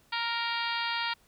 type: harmonic tone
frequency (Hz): 466.2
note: A#4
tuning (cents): 0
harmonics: 2 / 3 / 4 / 5 / 6 / 7 / 8 / 9 / 10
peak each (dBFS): -34 / -36 / -37 / -38 / -39 / -39 / -40 / -41 / -41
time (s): 0.12-1.14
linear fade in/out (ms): 10
effects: pink hiss -64 dBFS RMS until 1.27 s